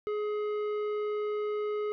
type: tone with tanh clipping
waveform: sine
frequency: 420.4 Hz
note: G#4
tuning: 21 cents sharp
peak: -31 dBFS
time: 0.07-1.92 s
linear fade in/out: 0 ms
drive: 11 dB
effects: none